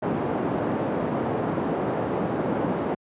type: band-pass noise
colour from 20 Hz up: pink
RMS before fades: -26 dBFS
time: 0.02-2.95 s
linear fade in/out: 10 ms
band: 180 to 770 Hz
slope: 12 dB/octave
effects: high-pass 80 Hz 12 dB/octave + resampled to 8000 Hz